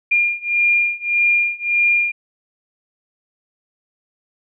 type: beating tone pair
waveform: sine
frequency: 2407 / 2408.7 Hz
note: D7 / D7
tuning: +42 / +43 cents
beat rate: 1.7 Hz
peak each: -18 / -17 dBFS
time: 0.11-2.12 s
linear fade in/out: 10 ms
effects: none